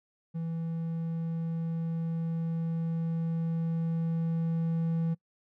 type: tone with level ramp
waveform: triangle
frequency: 164.81 Hz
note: E3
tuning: in tune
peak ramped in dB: -29 to -24 dBFS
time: 0.34-5.15 s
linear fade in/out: 20 ms
effects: noise-tail reverb RT60 0.1 s tail -25 dB re dry